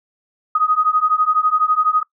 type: beating tone pair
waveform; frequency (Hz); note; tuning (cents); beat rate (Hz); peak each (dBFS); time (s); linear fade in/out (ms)
sine; 1244.5 / 1256.5; D#6 / D#6; 0 / +17; 12; -17 / -16; 0.55-2.03; 5
effects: noise-tail reverb RT60 0.1 s tail -22 dB re dry